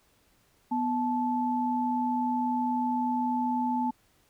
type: tone pair together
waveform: sine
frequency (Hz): 246.8 / 871.9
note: B3 / A5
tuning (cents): -1 / -16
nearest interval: octave + minor seventh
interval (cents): 2185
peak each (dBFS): -28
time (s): 0.71-3.91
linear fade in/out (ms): 10
effects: pink hiss -66 dBFS RMS until 4.29 s